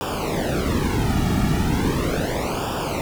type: noise with flanger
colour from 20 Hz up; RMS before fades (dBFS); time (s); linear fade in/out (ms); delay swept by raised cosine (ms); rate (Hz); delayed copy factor
brown; -22; 0.01-3.01; 0; 0.48 to 1.98; 0.37; -1
effects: none